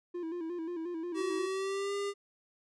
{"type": "tone with vibrato", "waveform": "triangle", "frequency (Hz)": 337.7, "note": "E4", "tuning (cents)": 42, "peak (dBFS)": -33, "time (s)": [0.14, 1.47], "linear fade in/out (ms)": 10, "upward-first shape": "square", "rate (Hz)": 5.6, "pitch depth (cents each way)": 71}
{"type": "tone with pitch glide", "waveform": "square", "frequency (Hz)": [380, 402.1], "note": ["F#4", "G4"], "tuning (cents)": [46, 44], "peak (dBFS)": -33, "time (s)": [1.14, 2.14], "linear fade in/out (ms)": 50, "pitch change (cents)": 98, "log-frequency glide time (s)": [1.49, 1.94]}
{"effects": ["resampled to 22050 Hz"]}